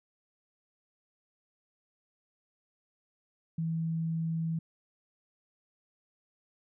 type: tone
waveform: sine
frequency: 163.2 Hz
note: E3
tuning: 17 cents flat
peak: -29 dBFS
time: 3.58-4.59 s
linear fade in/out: 5 ms
effects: none